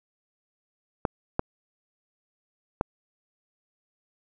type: clicks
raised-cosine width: 1 ms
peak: -9 dBFS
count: 3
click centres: 1.052 / 1.394 / 2.811 s
effects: none